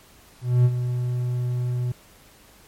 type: tone with ADSR envelope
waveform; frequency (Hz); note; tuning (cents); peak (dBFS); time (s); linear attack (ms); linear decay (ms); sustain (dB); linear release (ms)
triangle; 123.47; B2; 0; -10; 0.41-1.92; 240; 47; -10; 5
effects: pink hiss -52 dBFS RMS until 2.67 s + MP3 64 kbps